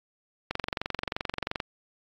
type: click train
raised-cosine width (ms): 0.3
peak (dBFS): -13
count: 26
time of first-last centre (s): 0.51-1.602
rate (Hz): 22.9
effects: AAC 48 kbps